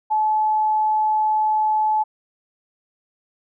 sine tone, 861 Hz, A5, 38 cents flat, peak -16 dBFS, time 0.1-2.04 s, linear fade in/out 20 ms, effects none

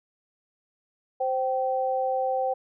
sine tone pair together, 522 / 774 Hz, C5 / G5, -4 / -22 cents, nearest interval perfect fifth, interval 682 cents, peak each -26 / -26 dBFS, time 1.2-2.54 s, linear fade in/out 10 ms, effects none

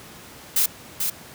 blue noise with echo, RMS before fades -19 dBFS, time 0.56-0.66 s, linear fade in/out 5 ms, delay 440 ms, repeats 1, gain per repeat -5 dB, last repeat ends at 1.1 s, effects pink hiss -43 dBFS RMS until 1.34 s + high-pass 80 Hz 12 dB/octave

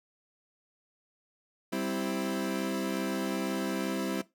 30% pulse chord, C major, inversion second, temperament equal, 196 / 261.6 / 329.6 Hz, G3 / C4 / E4, 0 / 0 / 0 cents, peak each -32 dBFS, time 1.72-4.22 s, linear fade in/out 10 ms, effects noise-tail reverb RT60 0.2 s tail -18 dB re dry

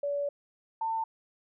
sine tone pair in turn, 572 / 896.6 Hz, D5 / A5, -46 / +32 cents, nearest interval minor sixth, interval 778 cents, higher second, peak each -28 dBFS, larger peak neither, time 0.03-0.29 / 0.81-1.04 s, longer first, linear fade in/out 5 ms, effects none

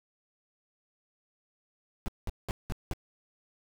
brown noise bursts, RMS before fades -31 dBFS, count 5, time 2.06-2.935 s, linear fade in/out 0 ms, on 23 ms, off 190 ms, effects none

